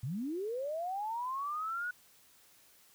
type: linear sweep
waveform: sine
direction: up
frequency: 109 to 1480 Hz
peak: -34 dBFS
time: 0.03-1.91 s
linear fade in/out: 5 ms
effects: white hiss -63 dBFS RMS until 2.94 s